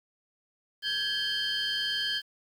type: tone cluster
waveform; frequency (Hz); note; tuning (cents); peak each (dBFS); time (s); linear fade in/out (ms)
sine; 1587 / 1688 / 3138 / 4385 / 4922; G6 / G#6 / G7 / C#8 / D#8; +21 / +28 / +1 / -20 / -20; -37 / -34 / -29 / -35 / -36; 0.82-2.22; 50
effects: tanh soft clip ceiling -22 dBFS + 9-bit